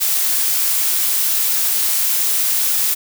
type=noise; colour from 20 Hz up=blue; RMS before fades=-17 dBFS; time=0-2.95 s; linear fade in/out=20 ms; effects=none